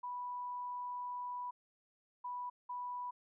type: tone bursts at uneven times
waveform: sine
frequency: 985 Hz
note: B5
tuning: 5 cents flat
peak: -39 dBFS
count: 3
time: 0.03-1.51 / 2.24-2.5 / 2.69-3.11 s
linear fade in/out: 10 ms
effects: none